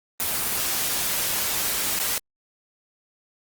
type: noise with dropouts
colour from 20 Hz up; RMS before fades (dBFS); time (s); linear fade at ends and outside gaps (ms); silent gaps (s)
white; -25; 0.2-2.18; 0; 1.989-1.999
effects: Opus 24 kbps